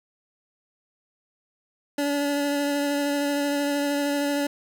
25% pulse tone with vibrato, 286.4 Hz, D4, 43 cents flat, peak -19 dBFS, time 1.98-4.47 s, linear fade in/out 5 ms, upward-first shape sine, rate 13 Hz, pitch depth 15 cents each way, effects none

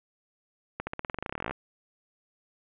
accelerating click train, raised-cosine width 0.5 ms, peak -17 dBFS, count 21, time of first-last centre 0.8-1.51 s, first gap 70 ms, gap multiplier 0.92, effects resampled to 8000 Hz + 9-bit

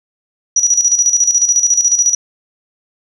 sine tone with tremolo, 5830 Hz, F#8, 26 cents flat, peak -7 dBFS, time 0.56-2.15 s, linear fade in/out 5 ms, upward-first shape square, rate 14 Hz, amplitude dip 65%, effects none

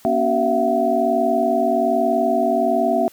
sine tone cluster, 239.7 / 280.9 / 378.1 / 669 / 729 Hz, A#3 / C#4 / F#4 / E5 / F#5, +48 / +23 / +38 / +25 / -26 cents, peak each -23 / -25 / -24 / -18 / -23 dBFS, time 0.05-3.08 s, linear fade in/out 0 ms, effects white hiss -50 dBFS RMS until 3.12 s + high-pass 80 Hz 12 dB/octave

